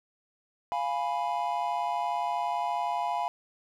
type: chord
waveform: triangle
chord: F diminished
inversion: none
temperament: equal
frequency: 698.5 / 830.6 / 987.8 Hz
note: F5 / Ab5 / Cb6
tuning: 0 / 0 / 0 cents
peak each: -30 dBFS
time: 0.72-3.28 s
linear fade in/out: 0 ms
effects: none